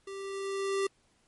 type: tone with level ramp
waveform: square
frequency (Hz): 392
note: G4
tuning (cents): 0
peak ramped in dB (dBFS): -40 to -27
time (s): 0.07-0.87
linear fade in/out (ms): 5
effects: pink hiss -69 dBFS RMS until 1.27 s + MP3 48 kbps